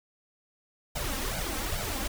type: noise with flanger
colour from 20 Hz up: pink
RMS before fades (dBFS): -32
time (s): 0.95-2.08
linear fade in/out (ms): 10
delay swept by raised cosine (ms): 1.3 to 3.8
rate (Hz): 2.4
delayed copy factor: +0.85
effects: none